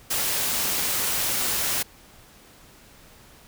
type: noise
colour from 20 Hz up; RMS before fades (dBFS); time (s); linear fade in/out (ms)
white; -25; 0.1-1.83; 10
effects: pink hiss -51 dBFS RMS until 3.47 s